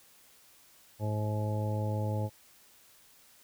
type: harmonic tone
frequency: 106.2 Hz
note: G#2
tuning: 39 cents sharp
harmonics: 1 / 2 / 3 / 4 / 5 / 6 / 8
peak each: -30 / -40 / -43 / -45 / -39 / -45 / -42 dBFS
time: 0.99-2.3 s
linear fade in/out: 50 ms
effects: white hiss -60 dBFS RMS until 3.43 s